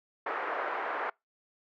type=band-pass noise; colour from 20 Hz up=white; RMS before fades=-34 dBFS; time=0.26-1.1 s; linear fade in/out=5 ms; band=410 to 1600 Hz; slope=24 dB/octave; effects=noise-tail reverb RT60 0.2 s tail -26 dB re dry